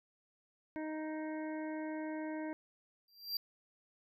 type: harmonic tone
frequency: 311.1 Hz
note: D#4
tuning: in tune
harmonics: 1 / 2 / 3 / 5 / 6 / 7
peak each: -39 / -45 / -49 / -53 / -55 / -56 dBFS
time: 0.76-2.53 s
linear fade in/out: 0 ms
type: tone with exponential growth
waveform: square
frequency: 4732 Hz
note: D8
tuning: 12 cents sharp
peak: -32 dBFS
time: 3.08-3.37 s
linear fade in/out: 2 ms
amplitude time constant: 63 ms
effects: none